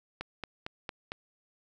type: click train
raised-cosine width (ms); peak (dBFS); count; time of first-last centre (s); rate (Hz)
0.3; -20; 5; 0.21-1.119; 4.4
effects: none